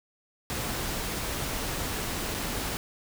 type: noise with dropouts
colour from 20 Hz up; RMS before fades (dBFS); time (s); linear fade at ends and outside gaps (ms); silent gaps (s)
pink; -32; 0.5-2.77; 0; 2.343-2.347
effects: none